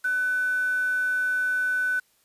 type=tone with quantisation; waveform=sine; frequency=1500 Hz; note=F#6; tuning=23 cents sharp; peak=-22 dBFS; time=0.04-2 s; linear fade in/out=10 ms; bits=7; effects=white hiss -65 dBFS RMS until 2.24 s + resampled to 32000 Hz